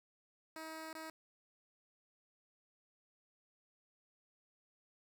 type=tone with dropouts; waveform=10% pulse; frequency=318.6 Hz; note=D#4; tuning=41 cents sharp; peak=-37 dBFS; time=0.56-1.1 s; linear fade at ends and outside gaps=1 ms; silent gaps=0.93-0.951 s; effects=none